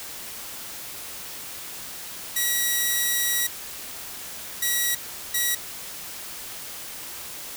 5% pulse tone bursts at uneven times, 1926 Hz, B6, 44 cents flat, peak -11 dBFS, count 3, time 2.36-3.47 / 4.62-4.95 / 5.34-5.55 s, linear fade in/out 5 ms, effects white hiss -37 dBFS RMS until 7.56 s

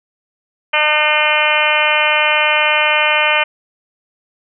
harmonic tone, 302.7 Hz, D#4, 48 cents flat, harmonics 2 / 3 / 4 / 5 / 6 / 7 / 8 / 9 / 10, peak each -20 / -20 / -21 / -21 / -23 / -19 / -17 / -21 / -20 dBFS, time 0.73-3.44 s, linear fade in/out 10 ms, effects none

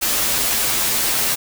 white noise with comb filter, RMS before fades -19 dBFS, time 0.01-1.36 s, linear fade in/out 20 ms, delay 11 ms, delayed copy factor -1, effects none

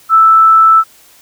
sine tone, 1318.5 Hz, E6, in tune, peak -3 dBFS, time 0.09-0.84 s, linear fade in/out 50 ms, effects white hiss -44 dBFS RMS until 1.21 s

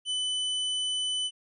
45% pulse tone, 3000 Hz, F#7, 23 cents sharp, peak -27 dBFS, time 0.05-1.31 s, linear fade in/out 50 ms, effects resampled to 24000 Hz

